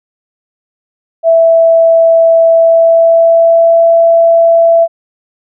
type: tone with pitch glide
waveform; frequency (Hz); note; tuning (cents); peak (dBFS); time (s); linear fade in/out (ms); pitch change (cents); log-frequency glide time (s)
sine; 660 to 667.7; E5 to E5; +2 to +22; -3; 1.23-4.88; 50; +20; 2.49-3.85
effects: none